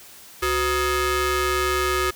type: ring-modulated tone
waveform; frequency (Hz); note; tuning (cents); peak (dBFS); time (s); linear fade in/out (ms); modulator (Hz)
sawtooth; 440; A4; 0; -13; 0.42-2.11; 10; 811
effects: white hiss -45 dBFS RMS until 2.15 s